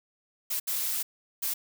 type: noise bursts at uneven times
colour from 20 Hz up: blue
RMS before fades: -30 dBFS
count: 3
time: 0.5-0.6 / 0.67-1.03 / 1.42-1.54 s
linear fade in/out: 10 ms
effects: none